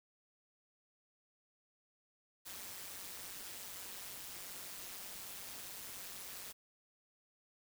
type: noise with amplitude modulation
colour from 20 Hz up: white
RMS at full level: -45 dBFS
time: 2.45-6.53 s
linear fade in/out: 20 ms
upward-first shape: sine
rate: 191 Hz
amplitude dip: 70%
effects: none